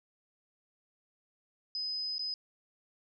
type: tone with dropouts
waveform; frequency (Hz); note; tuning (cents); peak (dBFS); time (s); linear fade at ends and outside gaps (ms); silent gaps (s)
sine; 5030; D#8; +18; -33; 1.75-2.34; 1; 2.182-2.193
effects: none